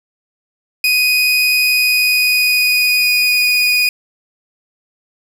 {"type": "tone with pitch glide", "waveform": "30% pulse", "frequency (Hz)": [2493, 2471], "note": ["D#7", "D#7"], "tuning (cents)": [3, -13], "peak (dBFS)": -8, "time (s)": [0.84, 3.89], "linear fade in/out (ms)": 2, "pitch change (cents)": -16, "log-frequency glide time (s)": [1.61, 3.45], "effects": []}